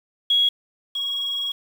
sine tone pair in turn, 3322 / 3308 Hz, G#7 / G#7, 0 / -8 cents, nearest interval unison, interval 8 cents, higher first, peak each -15 / -23 dBFS, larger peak first, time 0.3-0.49 / 0.95-1.52 s, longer second, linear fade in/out 5 ms, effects 7-bit

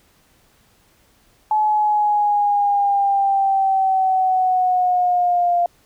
sine linear sweep, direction down, 858 to 695 Hz, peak -14 dBFS, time 1.51-5.66 s, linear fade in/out 2 ms, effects pink hiss -57 dBFS RMS until 5.85 s

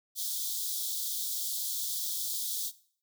white high-pass noise, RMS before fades -34 dBFS, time 0.15-2.72 s, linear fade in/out 50 ms, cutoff 3300 Hz, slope 96 dB/octave, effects noise-tail reverb RT60 0.5 s tail -17 dB re dry

